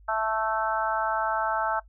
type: harmonic tone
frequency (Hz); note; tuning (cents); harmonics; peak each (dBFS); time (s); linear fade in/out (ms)
220; A3; 0; 3 / 4 / 5 / 6 / 7; -30 / -28 / -35 / -29 / -33; 0.08-1.8; 10
effects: noise-tail reverb RT60 0.1 s tail -20 dB re dry + added 50 Hz sine -50 dBFS peak until 1.88 s